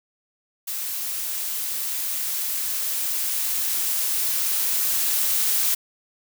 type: noise with level ramp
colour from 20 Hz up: blue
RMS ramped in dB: -29 to -21 dBFS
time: 0.67-5.75 s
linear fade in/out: 10 ms
effects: none